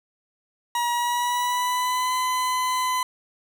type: tone with pitch glide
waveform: 40% pulse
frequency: 956 to 1012.3 Hz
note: A#5 to B5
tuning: +43 to +42 cents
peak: -21 dBFS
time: 0.75-3.03 s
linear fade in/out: 2 ms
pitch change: +99 cents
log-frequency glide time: 0.92-2.13 s
effects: none